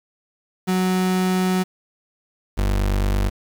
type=tone pair in turn; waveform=35% pulse; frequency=185 / 49 Hz; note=F#3 / G1; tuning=0 / 0 cents; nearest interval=octave + major seventh; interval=2300 cents; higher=first; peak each=-16 dBFS; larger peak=neither; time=0.67-1.64 / 2.57-3.3 s; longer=first; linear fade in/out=20 ms; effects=7-bit